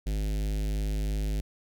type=tone with notch filter; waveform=square; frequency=51.5 Hz; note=G#1; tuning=14 cents flat; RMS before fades=-29 dBFS; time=0.06-1.41 s; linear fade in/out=10 ms; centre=1100 Hz; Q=0.5; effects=none